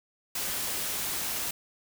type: noise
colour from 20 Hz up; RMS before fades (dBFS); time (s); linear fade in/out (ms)
white; -32; 0.35-1.51; 5
effects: none